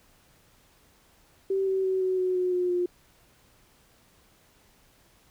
sine tone with pitch steps, 386.7 / 382 / 377.4 / 372.9 / 368.4 / 363.9 / 359.6 / 355.2 Hz, G4 / G4 / F#4 / F#4 / F#4 / F#4 / F#4 / F4, -24 / -45 / +34 / +14 / -7 / -29 / -49 / +29 cents, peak -23 dBFS, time 1.5-2.86 s, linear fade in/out 5 ms, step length 170 ms, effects pink hiss -61 dBFS RMS until 5.3 s

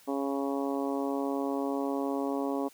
harmonic tone, 138.59 Hz, C#3, in tune, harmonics 2 / 3 / 4 / 5 / 6 / 7 / 8, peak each -31 / -35 / -37 / -39 / -41 / -42 / -43 dBFS, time 0.07-2.69 s, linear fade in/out 20 ms, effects white hiss -58 dBFS RMS until 2.73 s

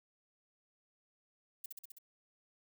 violet noise with echo, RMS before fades -43 dBFS, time 1.64-1.66 s, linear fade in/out 5 ms, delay 65 ms, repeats 5, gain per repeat -2 dB, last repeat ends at 1.985 s, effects none

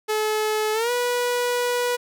sawtooth tone with pitch glide, 430 to 488.3 Hz, A4 to B4, -40 to -20 cents, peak -17 dBFS, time 0.08-1.97 s, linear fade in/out 20 ms, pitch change +220 cents, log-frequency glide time 0.73-0.91 s, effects none

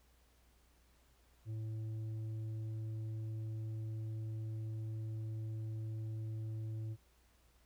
sine tone with tanh clipping, 110 Hz, A2, in tune, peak -40 dBFS, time 1.45-6.97 s, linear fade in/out 50 ms, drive 6 dB, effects added 60 Hz sine -68 dBFS peak until 7.65 s + pink hiss -72 dBFS RMS until 7.65 s

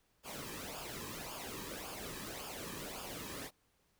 pink noise with flanger, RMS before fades -45 dBFS, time 0.23-3.51 s, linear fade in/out 50 ms, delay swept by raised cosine 0.5 to 1.44 ms, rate 1.8 Hz, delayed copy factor -0.65, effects pink hiss -75 dBFS RMS until 3.99 s

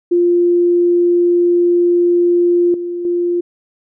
sine tone with level steps, 349.2 Hz, F4, in tune, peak -9 / -19 / -13 dBFS, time 0.11-3.41 s, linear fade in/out 10 ms, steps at 2.74 / 3.05 s, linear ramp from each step 2 ms, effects none

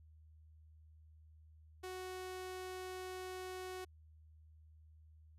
sawtooth tone, 370 Hz, F#4, in tune, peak -40 dBFS, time 1.83-3.85 s, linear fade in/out 10 ms, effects added 78 Hz sine -59 dBFS peak until 5.38 s + resampled to 32000 Hz

